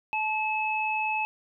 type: tone pair together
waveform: sine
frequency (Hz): 865.8 / 2590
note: A5 / E7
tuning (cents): -28 / -31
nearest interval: octave + perfect fifth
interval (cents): 1897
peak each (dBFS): -28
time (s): 0.13-1.25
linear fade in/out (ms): 0
effects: none